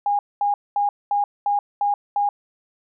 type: tone bursts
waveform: sine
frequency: 816 Hz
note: G#5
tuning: 31 cents flat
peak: -17 dBFS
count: 7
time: 0.06-2.29 s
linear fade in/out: 2 ms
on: 130 ms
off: 220 ms
effects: none